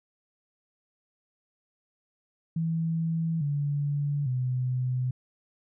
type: tone with pitch steps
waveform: sine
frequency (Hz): 163.7 / 144.17 / 126.96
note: E3 / D3 / B2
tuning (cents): -12 / -32 / +48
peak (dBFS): -25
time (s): 2.56-5.11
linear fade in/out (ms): 5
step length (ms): 850
effects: none